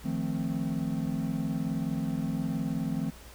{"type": "chord", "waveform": "triangle", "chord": "F dominant seventh", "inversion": "third", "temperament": "equal", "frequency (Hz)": [155.56, 174.61, 220, 261.6], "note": ["Eb3", "F3", "A3", "C4"], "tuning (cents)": [0, 0, 0, 0], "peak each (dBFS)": -32, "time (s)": [0.04, 3.11], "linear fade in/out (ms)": 20, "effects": ["added 60 Hz sine -50 dBFS peak until 3.34 s", "pink hiss -51 dBFS RMS until 3.34 s"]}